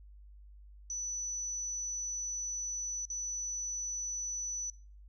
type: tone with dropouts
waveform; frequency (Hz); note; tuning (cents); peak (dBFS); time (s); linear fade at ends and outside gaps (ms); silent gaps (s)
sine; 5960; F#8; +12; -35; 0.9-4.7; 1; 3.053-3.101
effects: noise-tail reverb RT60 0.4 s tail -22 dB re dry + added 50 Hz sine -51 dBFS peak until 5.08 s